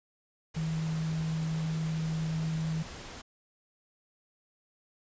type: tone in noise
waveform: sine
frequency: 159.8 Hz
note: D#3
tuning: 47 cents sharp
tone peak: -29 dBFS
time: 0.56-2.83 s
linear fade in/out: 10 ms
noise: pink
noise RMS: -44 dBFS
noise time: 0.54-3.22 s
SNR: +12 dB
effects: resampled to 16000 Hz